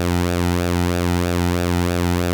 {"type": "tone with flanger", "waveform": "sawtooth", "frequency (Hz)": 87.8, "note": "F2", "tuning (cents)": 10, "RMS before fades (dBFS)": -19, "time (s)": [0, 2.33], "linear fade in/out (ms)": 0, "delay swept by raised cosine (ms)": [0.95, 1.85], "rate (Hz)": 3.1, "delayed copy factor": -0.55, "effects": []}